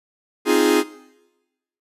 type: chord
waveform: 45% pulse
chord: F minor seventh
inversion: second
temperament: equal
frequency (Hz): 261.6 / 311.1 / 349.2 / 415.3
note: C4 / Eb4 / F4 / Ab4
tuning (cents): 0 / 0 / 0 / 0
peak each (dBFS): -23 / -20 / -20 / -18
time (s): 0.45-0.84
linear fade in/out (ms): 50
effects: noise-tail reverb RT60 1.0 s tail -19 dB re dry + resampled to 32000 Hz